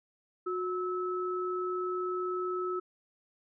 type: tone pair together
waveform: sine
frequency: 364.1 / 1300 Hz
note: F#4 / E6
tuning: -28 / -24 cents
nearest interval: octave + minor seventh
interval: 2204 cents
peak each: -32 / -35 dBFS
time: 0.46-2.8 s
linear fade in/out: 10 ms
effects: none